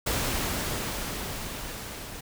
pink noise with level ramp, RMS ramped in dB -27 to -40 dBFS, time 0.06-2.21 s, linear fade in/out 10 ms, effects none

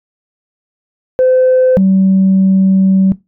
sine tone pair in turn, 513 / 191.11 Hz, C5 / G3, -34 / -44 cents, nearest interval octave + perfect fourth, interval 1710 cents, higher first, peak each -5 dBFS, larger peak neither, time 1.19-1.77 / 1.77-3.12 s, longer second, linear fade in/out 0 ms, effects noise-tail reverb RT60 0.2 s tail -19 dB re dry + tanh soft clip ceiling -3 dBFS

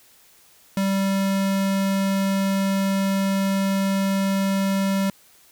square tone, 194.8 Hz, G3, 11 cents flat, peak -20 dBFS, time 0.77-5.1 s, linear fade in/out 2 ms, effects white hiss -54 dBFS RMS until 5.51 s

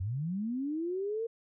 sine linear sweep, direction up, 85.3 to 466.2 Hz, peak -31 dBFS, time 0-1.27 s, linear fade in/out 10 ms, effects none

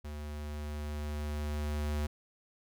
square tone with level ramp, 74.5 Hz, D2, 25 cents sharp, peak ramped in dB -40 to -31 dBFS, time 0.04-2.07 s, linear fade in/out 10 ms, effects none

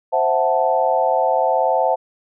sine chord, F# half-diminished seventh, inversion second, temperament equal, 523.3 / 659.3 / 740 / 880 Hz, C5 / E5 / F#5 / A5, 0 / 0 / 0 / 0 cents, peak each -20 dBFS, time 0.12-1.96 s, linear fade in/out 20 ms, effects none

